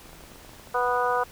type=clicks; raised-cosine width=1 ms; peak=-33 dBFS; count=12; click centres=0.058 / 0.093 / 0.131 / 0.207 / 0.238 / 0.318 / 0.358 / 0.448 / 0.493 / 0.534 / 0.597 / 0.673 s
type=harmonic tone; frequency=246.3 Hz; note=B3; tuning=5 cents flat; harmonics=2 / 3 / 4 / 5 / 6; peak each=-27 / -28 / -27 / -28 / -31 dBFS; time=0.74-1.24 s; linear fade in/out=10 ms
effects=pink hiss -48 dBFS RMS until 1.31 s